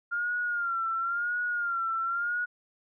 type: tone with vibrato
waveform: sine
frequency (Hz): 1396.9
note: F6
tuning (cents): 0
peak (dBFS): -27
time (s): 0.11-2.46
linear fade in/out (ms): 20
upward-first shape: sine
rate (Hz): 0.96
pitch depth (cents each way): 72
effects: none